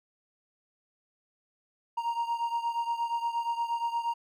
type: beating tone pair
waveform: triangle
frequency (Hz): 932.3 / 940.8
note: A#5 / A#5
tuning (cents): 0 / +16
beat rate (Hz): 8.5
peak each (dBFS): -28 / -32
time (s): 1.97-4.14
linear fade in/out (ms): 10
effects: none